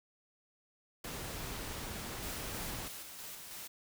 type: noise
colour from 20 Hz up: pink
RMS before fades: -42 dBFS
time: 1.04-2.88 s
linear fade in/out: 5 ms
type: noise with tremolo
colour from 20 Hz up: white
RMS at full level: -46 dBFS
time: 2.22-3.68 s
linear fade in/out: 10 ms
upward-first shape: square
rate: 3.1 Hz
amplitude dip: 30%
effects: none